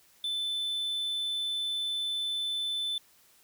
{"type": "tone", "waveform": "triangle", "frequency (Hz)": 3520, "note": "A7", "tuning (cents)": 0, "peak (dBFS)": -28, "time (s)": [0.24, 2.98], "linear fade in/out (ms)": 2, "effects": ["white hiss -62 dBFS RMS until 3.43 s"]}